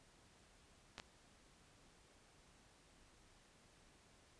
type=clicks; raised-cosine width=0.2 ms; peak=-30 dBFS; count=2; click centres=0.981 / 0.999 s; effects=pink hiss -68 dBFS RMS until 4.39 s + resampled to 22050 Hz